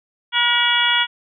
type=harmonic tone with a mistuned harmonic; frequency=479.8 Hz; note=A#4; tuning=50 cents sharp; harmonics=2 / 3 / 4 / 5 / 6 / 7; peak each=-23 / -21 / -23 / -24 / -21 / -19 dBFS; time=0.32-1.07 s; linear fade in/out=50 ms; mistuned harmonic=5; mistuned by=-75 cents; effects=none